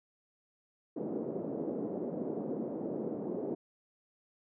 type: band-pass noise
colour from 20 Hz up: white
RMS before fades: -37 dBFS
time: 0.96-3.55 s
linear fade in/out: 10 ms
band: 180 to 480 Hz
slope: 24 dB/octave
effects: none